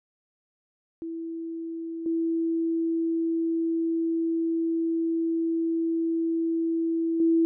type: tone with level steps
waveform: sine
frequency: 329.6 Hz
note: E4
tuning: in tune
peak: -31 / -23 / -18 dBFS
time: 1.02-7.45 s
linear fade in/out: 0 ms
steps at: 2.06 / 7.2 s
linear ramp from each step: 2 ms
effects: none